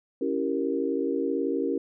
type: chord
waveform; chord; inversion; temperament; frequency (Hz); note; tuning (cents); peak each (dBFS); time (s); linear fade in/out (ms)
sine; C# diminished seventh; none; equal with one note detuned; 277.2 / 329.6 / 388.4 / 466.2; C#4 / E4 / G4 / Bb4; 0 / 0 / -16 / 0; -29 / -31 / -30 / -30; 0.21-1.78; 5
effects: none